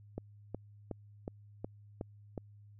click train, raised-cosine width 2 ms, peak -25 dBFS, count 7, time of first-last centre 0.18-2.378 s, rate 2.73 Hz, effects added 103 Hz sine -54 dBFS peak until 2.79 s

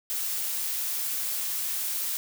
blue noise, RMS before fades -30 dBFS, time 0.1-2.17 s, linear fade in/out 0 ms, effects none

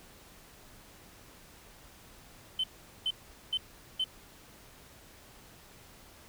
sine tone bursts, 3065 Hz, G7, 40 cents flat, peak -26 dBFS, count 4, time 2.59-4.042 s, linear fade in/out 5 ms, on 48 ms, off 420 ms, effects tanh soft clip ceiling -24 dBFS + pink hiss -55 dBFS RMS until 6.28 s

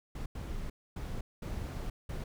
brown noise bursts at uneven times, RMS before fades -38 dBFS, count 5, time 0.15-0.26 / 0.35-0.7 / 0.96-1.21 / 1.42-1.9 / 2.09-2.24 s, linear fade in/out 5 ms, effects none

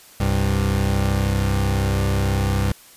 30% pulse tone pair together, 65.65 / 98.3 Hz, C2 / G2, +6 / +5 cents, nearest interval perfect fifth, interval 699 cents, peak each -19 / -17 dBFS, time 0.2-2.72 s, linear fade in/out 5 ms, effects white hiss -47 dBFS RMS until 2.96 s + resampled to 32000 Hz

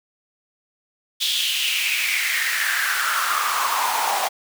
pink noise with high-pass filter sweep, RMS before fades -22 dBFS, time 1.2-4.29 s, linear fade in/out 20 ms, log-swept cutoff 3500 to 770 Hz, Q 5.3, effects none

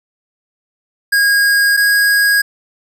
square tone pair in turn, 1634 / 1644.4 Hz, G#6 / G#6, -29 / -18 cents, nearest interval unison, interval 11 cents, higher second, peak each -10 dBFS, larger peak neither, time 1.12-1.77 / 1.77-2.42 s, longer neither, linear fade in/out 10 ms, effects none

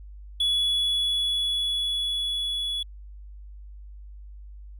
triangle tone with level ramp, 3396 Hz, G#7, 38 cents sharp, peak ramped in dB -19 to -25 dBFS, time 0.4-2.83 s, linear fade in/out 5 ms, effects added 50 Hz sine -40 dBFS peak until 4.79 s

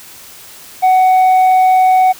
sine tone with tanh clipping, 746 Hz, F#5, 14 cents sharp, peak -7 dBFS, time 0.82-2.13 s, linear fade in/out 20 ms, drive 3 dB, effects white hiss -36 dBFS RMS until 2.19 s

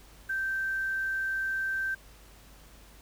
sine tone with quantisation, 1560 Hz, G6, 9 cents flat, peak -28 dBFS, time 0.29-1.95 s, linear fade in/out 10 ms, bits 9, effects added 50 Hz sine -53 dBFS peak until 3.01 s + pink hiss -56 dBFS RMS until 3.01 s

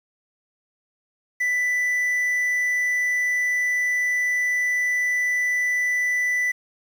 triangle tone with quantisation, 1984 Hz, B6, 7 cents sharp, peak -18 dBFS, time 1.4-6.52 s, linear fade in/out 10 ms, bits 8, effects none

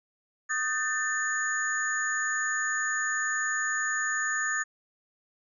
sine tone cluster, 1240 / 1550 / 1781 / 6760 Hz, D#6 / G6 / A6 / G#8, -6 / -20 / +21 / +30 cents, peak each -34 / -35 / -28 / -35 dBFS, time 0.49-4.64 s, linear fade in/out 20 ms, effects none

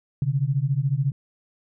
sine beating tone pair, 130.81 / 144.81 Hz, C3 / D3, 0 / -24 cents, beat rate 14 Hz, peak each -23 dBFS, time 0.22-1.12 s, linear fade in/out 2 ms, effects none

